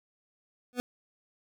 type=tone with exponential growth; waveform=25% pulse; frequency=246.9 Hz; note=B3; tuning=in tune; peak=-20 dBFS; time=0.73-0.8 s; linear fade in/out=0 ms; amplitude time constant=15 ms; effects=none